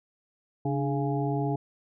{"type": "harmonic tone with a mistuned harmonic", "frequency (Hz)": 138.59, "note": "C#3", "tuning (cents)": 0, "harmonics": [1, 2, 3, 5, 6], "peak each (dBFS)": [-28, -31, -33, -35, -36], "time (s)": [0.65, 1.56], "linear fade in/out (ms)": 5, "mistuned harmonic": 2, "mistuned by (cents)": 100, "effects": []}